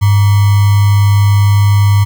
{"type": "tone with sample-and-hold", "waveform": "sine", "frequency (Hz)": 101.2, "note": "G#2", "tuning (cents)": -44, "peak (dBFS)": -5, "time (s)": [0.01, 2.05], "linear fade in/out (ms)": 20, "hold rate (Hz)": 1050, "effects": []}